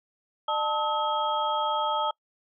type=tone cluster; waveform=sine; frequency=605 / 881 / 1280 / 3244 Hz; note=D#5 / A5 / D#6 / G#7; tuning=-49 / +2 / +49 / -41 cents; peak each=-32 / -27 / -29 / -34 dBFS; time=0.48-2.11 s; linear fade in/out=5 ms; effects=noise-tail reverb RT60 0.1 s tail -26 dB re dry